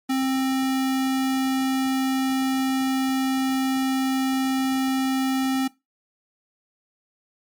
square tone, 264.3 Hz, C4, 18 cents sharp, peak -21 dBFS, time 0.09-5.68 s, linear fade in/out 10 ms, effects noise-tail reverb RT60 0.2 s tail -19 dB re dry + MP3 96 kbps

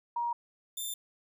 sine / 10% pulse tone pair in turn, 947 / 3575 Hz, A#5 / A7, +27 / +27 cents, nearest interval octave + major seventh, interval 2300 cents, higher second, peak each -29 / -27 dBFS, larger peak second, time 0.16-0.33 / 0.77-0.94 s, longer neither, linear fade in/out 5 ms, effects none

